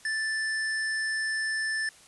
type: tone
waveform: square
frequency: 1760 Hz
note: A6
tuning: in tune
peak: -28 dBFS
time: 0.05-1.89 s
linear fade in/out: 2 ms
effects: white hiss -54 dBFS RMS until 2.07 s + resampled to 24000 Hz